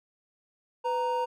triangle tone pair together, 499.5 / 932.3 Hz, B4 / A#5, +20 / 0 cents, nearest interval major seventh, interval 1080 cents, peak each -28 / -26 dBFS, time 0.84-1.26 s, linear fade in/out 20 ms, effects none

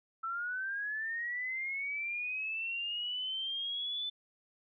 sine linear sweep, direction up, 1318.5 to 3520 Hz, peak -34 dBFS, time 0.23-4.1 s, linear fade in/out 10 ms, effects none

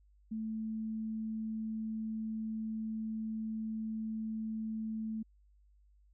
sine tone, 220 Hz, A3, in tune, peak -35 dBFS, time 0.31-5.23 s, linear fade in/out 10 ms, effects added 50 Hz sine -62 dBFS peak until 6.13 s

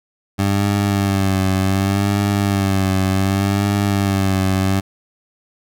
20% pulse tone with vibrato, 98 Hz, G2, in tune, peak -10 dBFS, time 0.38-4.81 s, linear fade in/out 20 ms, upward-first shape sine, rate 0.67 Hz, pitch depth 56 cents each way, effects none

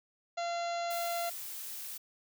harmonic tone, 687 Hz, F5, 29 cents flat, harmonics 1 / 2 / 3 / 4 / 5 / 6 / 7 / 8 / 9 / 10, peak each -33 / -43 / -46 / -49 / -51 / -47 / -55 / -60 / -56 / -52 dBFS, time 0.37-1.3 s, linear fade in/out 10 ms
blue noise, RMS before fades -42 dBFS, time 0.9-1.98 s, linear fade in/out 10 ms
effects none

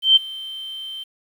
sine tone with ADSR envelope, 3116 Hz, G7, 11 cents flat, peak -7 dBFS, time 0.02-1.04 s, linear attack 140 ms, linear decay 18 ms, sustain -22 dB, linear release 13 ms, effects 8-bit

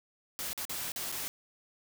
white noise with dropouts, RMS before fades -37 dBFS, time 0.39-1.28 s, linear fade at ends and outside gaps 0 ms, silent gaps 0.531-0.577 / 0.652-0.695 / 0.919-0.961 / 1.117-1.123 s, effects none

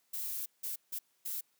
violet noise bursts at uneven times, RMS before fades -38 dBFS, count 4, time 0.13-0.46 / 0.63-0.76 / 0.92-0.99 / 1.25-1.41 s, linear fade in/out 10 ms, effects white hiss -74 dBFS RMS until 1.59 s + high-pass 150 Hz 12 dB/octave

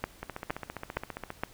two click trains, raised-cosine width 0.5 ms, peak -21 / -14 dBFS, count 17 / 4, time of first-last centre 0.23-1.304 / 0.04-1.435 s, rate 14.9 / 2.15 Hz, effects pink hiss -55 dBFS RMS until 1.53 s

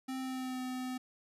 square tone with pitch glide, 261.6 to 254.9 Hz, C4 to C4, 0 to -45 cents, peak -37 dBFS, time 0.08-0.98 s, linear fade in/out 10 ms, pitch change -45 cents, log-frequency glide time 0.19-0.61 s, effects resampled to 32000 Hz + 13-bit

